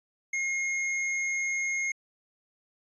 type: tone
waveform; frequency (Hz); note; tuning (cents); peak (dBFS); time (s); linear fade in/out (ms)
square; 2146; C7; +43; -28; 0.33-1.92; 5
effects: resampled to 22050 Hz